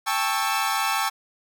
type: chord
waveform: sawtooth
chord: A dominant seventh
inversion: third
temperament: equal with one note detuned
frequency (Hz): 795.4 / 880 / 1108.7 / 1318.5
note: G5 / A5 / C#6 / E6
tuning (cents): +25 / 0 / 0 / 0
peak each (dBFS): -24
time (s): 0.06-1.1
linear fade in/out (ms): 20
effects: none